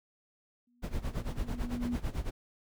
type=tone with exponential growth; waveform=sine; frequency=241.9 Hz; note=B3; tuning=36 cents flat; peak=-29 dBFS; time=0.67-1.96 s; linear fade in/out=5 ms; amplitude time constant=280 ms
type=noise with tremolo; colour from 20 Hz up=brown; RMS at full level=-32 dBFS; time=0.82-2.31 s; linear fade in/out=20 ms; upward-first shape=sine; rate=9 Hz; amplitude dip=85%
effects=none